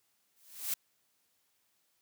blue noise with exponential growth, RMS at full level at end -30 dBFS, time 0.36-0.74 s, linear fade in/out 5 ms, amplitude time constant 81 ms, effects white hiss -75 dBFS RMS until 2.01 s + high-pass 80 Hz 12 dB/octave

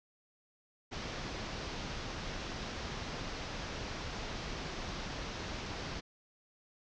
pink low-pass noise, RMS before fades -41 dBFS, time 0.91-6.01 s, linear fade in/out 20 ms, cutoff 6100 Hz, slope 48 dB/octave, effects none

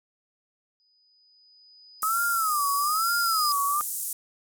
sine tone with exponential growth, 4978 Hz, D#8, in tune, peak -25 dBFS, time 0.8-3.52 s, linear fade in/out 0 ms, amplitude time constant 590 ms
pink band-pass noise, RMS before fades -32 dBFS, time 2.02-4.13 s, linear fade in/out 2 ms, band 8100 to 15000 Hz, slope 24 dB/octave
sine tone with vibrato, 1255 Hz, D#6, 15 cents sharp, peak -23 dBFS, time 2.03-3.81 s, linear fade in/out 0 ms, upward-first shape sine, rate 1.1 Hz, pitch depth 190 cents each way
effects none

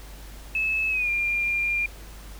sine tone with pitch glide, 2600 to 2398 Hz, E7 to D7, -24 to +36 cents, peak -22 dBFS, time 0.55-1.86 s, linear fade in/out 2 ms, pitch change -140 cents, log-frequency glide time 0.89-1.1 s, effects added 50 Hz sine -40 dBFS peak until 2.39 s + pink hiss -47 dBFS RMS until 2.39 s

